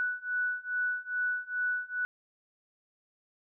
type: beating tone pair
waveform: sine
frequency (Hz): 1480 / 1482.4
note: F#6 / F#6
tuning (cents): 0 / +3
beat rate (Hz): 2.4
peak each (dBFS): -33 / -32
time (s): 0-2.05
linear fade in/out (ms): 0
effects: none